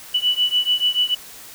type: beating tone pair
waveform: sine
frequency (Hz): 2960 / 2966.9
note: F#7 / F#7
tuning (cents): 0 / +4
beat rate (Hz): 6.9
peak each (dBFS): -19 / -20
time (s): 0.14-1.15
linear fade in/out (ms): 10
effects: white hiss -40 dBFS RMS until 1.54 s